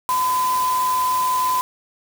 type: tone in noise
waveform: sine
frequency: 1013 Hz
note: B5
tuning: 44 cents sharp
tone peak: -17 dBFS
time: 0.09-1.61 s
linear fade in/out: 0 ms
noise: white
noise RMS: -30 dBFS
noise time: 0.09-1.61 s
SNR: +10 dB
effects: none